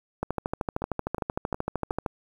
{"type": "two click trains", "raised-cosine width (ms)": 1, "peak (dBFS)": [-18, -13], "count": [4, 25], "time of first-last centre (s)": [[0.82, 1.907], [0.23, 2.062]], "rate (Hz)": [2.76, 13.1], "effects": ["8-bit"]}